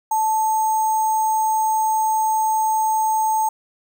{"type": "tone with sample-and-hold", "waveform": "sine", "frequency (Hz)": 875, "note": "A5", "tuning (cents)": -10, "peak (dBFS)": -16, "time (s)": [0.11, 3.49], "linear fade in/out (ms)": 5, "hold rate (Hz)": 7350, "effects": []}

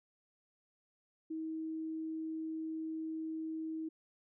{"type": "tone", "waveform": "sine", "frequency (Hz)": 318.9, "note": "D#4", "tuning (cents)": 43, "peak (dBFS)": -37, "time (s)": [1.3, 3.89], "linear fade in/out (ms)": 10, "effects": []}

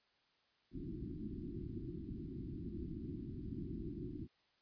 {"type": "low-pass noise", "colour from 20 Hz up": "white", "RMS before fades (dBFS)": -45, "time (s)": [0.71, 4.28], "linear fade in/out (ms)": 50, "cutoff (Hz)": 360, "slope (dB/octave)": 96, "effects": ["white hiss -75 dBFS RMS until 4.61 s", "resampled to 11025 Hz"]}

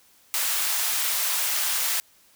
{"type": "high-pass noise", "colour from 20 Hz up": "white", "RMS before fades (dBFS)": -25, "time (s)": [0.34, 2], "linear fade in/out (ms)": 0, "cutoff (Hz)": 840, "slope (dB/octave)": 12, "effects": ["white hiss -58 dBFS RMS until 2.35 s"]}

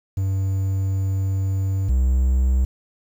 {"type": "tone pair in turn", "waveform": "triangle", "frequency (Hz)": [96.2, 64.21], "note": ["G2", "C2"], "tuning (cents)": [-32, -32], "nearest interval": "perfect fifth", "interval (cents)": 700, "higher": "first", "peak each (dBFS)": [-17, -13], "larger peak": "second", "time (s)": [[0.17, 1.89], [1.89, 2.65]], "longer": "first", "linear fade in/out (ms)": 5, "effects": ["8-bit"]}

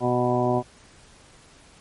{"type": "harmonic tone with a mistuned harmonic", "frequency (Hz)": 123.47, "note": "B2", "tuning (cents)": 0, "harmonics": [1, 2, 3, 4, 5, 6, 7, 8], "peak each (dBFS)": [-27, -26, -25, -37, -26, -27, -37, -30], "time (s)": [0, 0.63], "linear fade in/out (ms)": 50, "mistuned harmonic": 4, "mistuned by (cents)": 55, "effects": ["pink hiss -52 dBFS RMS until 1.8 s", "MP3 48 kbps"]}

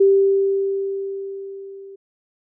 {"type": "tone with level ramp", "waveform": "sine", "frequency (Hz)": 392, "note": "G4", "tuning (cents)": 0, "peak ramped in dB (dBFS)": [-9, -36], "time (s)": [0, 1.96], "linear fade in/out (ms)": 10, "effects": []}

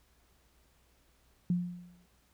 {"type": "tone with exponential decay", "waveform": "sine", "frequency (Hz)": 176.7, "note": "F3", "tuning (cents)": 21, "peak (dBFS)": -24, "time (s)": [1.5, 2.06], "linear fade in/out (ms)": 2, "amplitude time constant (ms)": 120, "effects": ["added 60 Hz sine -69 dBFS peak until 2.33 s", "pink hiss -69 dBFS RMS until 2.33 s"]}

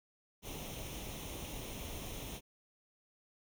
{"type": "noise with comb filter", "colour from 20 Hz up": "pink", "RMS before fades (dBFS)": -44, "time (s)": [0.42, 2.41], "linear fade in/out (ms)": 50, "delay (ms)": 0.32, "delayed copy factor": 0.65, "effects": []}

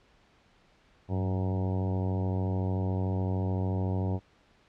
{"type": "harmonic tone with a mistuned harmonic", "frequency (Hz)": 93.6, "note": "F#2", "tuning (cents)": 20, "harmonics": [1, 2, 3, 4, 5, 6, 7, 8, 9, 10], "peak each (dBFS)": [-28, -34, -38, -40, -42, -44, -45, -46, -47, -48], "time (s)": [1.08, 4.2], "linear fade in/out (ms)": 50, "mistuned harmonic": 1, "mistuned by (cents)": 58, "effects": ["pink hiss -63 dBFS RMS until 4.68 s", "low-pass 4000 Hz 12 dB/octave"]}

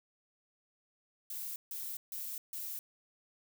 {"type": "noise bursts", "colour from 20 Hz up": "violet", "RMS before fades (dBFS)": -41, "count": 4, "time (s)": [1.3, 2.79], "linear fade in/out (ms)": 2, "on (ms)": 260, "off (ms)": 150, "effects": []}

